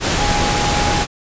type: tone in noise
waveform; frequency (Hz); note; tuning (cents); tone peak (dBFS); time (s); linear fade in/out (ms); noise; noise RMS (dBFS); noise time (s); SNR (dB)
sine; 826; G#5; -10; -20; 0.16-1.06; 50; pink; -17; 0-1.07; -6
effects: resampled to 16000 Hz